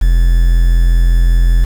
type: tone with quantisation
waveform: triangle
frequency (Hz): 42.58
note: F1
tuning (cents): -43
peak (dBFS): -4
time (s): 0.01-1.65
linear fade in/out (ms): 10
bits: 5
effects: none